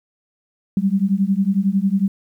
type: beating tone pair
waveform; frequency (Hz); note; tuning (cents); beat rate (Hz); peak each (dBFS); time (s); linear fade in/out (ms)
sine; 190 / 201; F#3 / G3; +46 / +44; 11; -18; 0.77-2.08; 2
effects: 9-bit